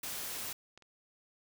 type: noise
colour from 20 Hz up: white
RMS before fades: -40 dBFS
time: 0.03-0.53 s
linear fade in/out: 5 ms
type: clicks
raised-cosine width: 0.2 ms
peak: -35 / -42 dBFS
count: 2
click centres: 0.776 / 0.823 s
effects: none